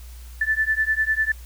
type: beating tone pair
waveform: sine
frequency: 1752 / 1762 Hz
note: A6 / A6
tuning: -8 / +2 cents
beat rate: 10 Hz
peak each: -22 dBFS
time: 0.41-1.32 s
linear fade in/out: 5 ms
effects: added 60 Hz sine -37 dBFS peak until 1.45 s + white hiss -50 dBFS RMS until 1.45 s